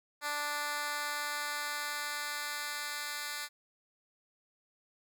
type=tone with high-pass filter sweep; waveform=10% pulse; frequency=293.7 Hz; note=D4; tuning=in tune; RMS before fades=-37 dBFS; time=0.21-3.49 s; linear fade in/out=50 ms; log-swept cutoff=980 to 2100 Hz; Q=0.76; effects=none